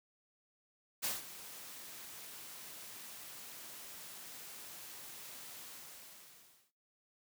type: noise with ADSR envelope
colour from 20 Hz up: white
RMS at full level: -35 dBFS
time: 1.02-6.72 s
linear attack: 26 ms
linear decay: 170 ms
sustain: -15 dB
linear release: 1100 ms
effects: noise-tail reverb RT60 0.3 s tail -19 dB re dry + high-pass 100 Hz 12 dB/octave